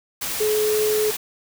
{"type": "tone in noise", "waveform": "sine", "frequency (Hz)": 427.2, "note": "G#4", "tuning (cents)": 49, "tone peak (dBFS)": -18, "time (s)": [0.4, 1.11], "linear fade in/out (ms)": 10, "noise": "white", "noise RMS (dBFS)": -27, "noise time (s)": [0.21, 1.17], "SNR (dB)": 6, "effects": []}